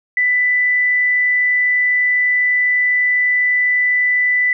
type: tone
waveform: sine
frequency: 1988 Hz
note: B6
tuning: 11 cents sharp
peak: -12 dBFS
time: 0.17-4.53 s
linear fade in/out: 2 ms
effects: none